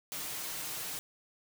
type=noise with comb filter; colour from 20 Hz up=white; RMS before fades=-39 dBFS; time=0.12-0.99 s; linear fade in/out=0 ms; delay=6.5 ms; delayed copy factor=+0.6; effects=none